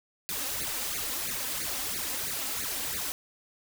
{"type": "noise with flanger", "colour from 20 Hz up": "white", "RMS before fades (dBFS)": -33, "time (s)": [0.29, 3.12], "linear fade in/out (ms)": 0, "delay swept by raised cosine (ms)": [0.45, 3.95], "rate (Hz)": 3, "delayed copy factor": 1, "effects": []}